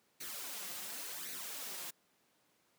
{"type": "noise with flanger", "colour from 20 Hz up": "white", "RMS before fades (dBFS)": -44, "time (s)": [0.2, 1.91], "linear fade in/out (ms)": 10, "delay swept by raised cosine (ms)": [0.47, 5.67], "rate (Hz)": 0.91, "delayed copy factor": 0.65, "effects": ["pink hiss -73 dBFS RMS until 2.78 s", "high-pass 200 Hz 12 dB/octave"]}